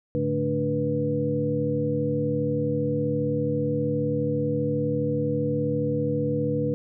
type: tone cluster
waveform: sine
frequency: 107.5 / 146.3 / 218.6 / 293.6 / 487.8 Hz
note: A2 / D3 / A3 / D4 / B4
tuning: -40 / -6 / -11 / 0 / -21 cents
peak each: -33 / -28 / -32 / -29 / -26 dBFS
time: 0.15-6.74 s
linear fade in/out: 0 ms
effects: none